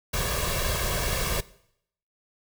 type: noise with comb filter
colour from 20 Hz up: pink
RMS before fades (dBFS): -27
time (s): 0.13-1.41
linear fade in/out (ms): 10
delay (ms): 1.8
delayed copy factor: +0.7
effects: noise-tail reverb RT60 0.7 s tail -19 dB re dry